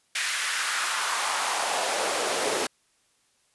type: noise with high-pass filter sweep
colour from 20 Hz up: pink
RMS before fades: -27 dBFS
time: 0.15-2.67 s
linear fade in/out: 5 ms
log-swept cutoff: 2000 to 390 Hz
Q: 2
effects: white hiss -67 dBFS RMS until 3.54 s + resampled to 24000 Hz